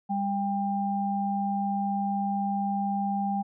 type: tone pair together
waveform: sine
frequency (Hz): 199.63 / 796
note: G3 / G5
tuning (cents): +32 / +26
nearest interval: 2 octaves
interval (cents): 2394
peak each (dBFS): -28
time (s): 0.09-3.43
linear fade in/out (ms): 20
effects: none